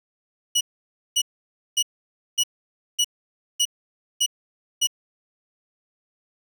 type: tone bursts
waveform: 25% pulse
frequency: 2927 Hz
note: F#7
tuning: 19 cents flat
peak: -14 dBFS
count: 8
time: 0.55-4.872 s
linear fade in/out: 10 ms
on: 59 ms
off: 550 ms
effects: none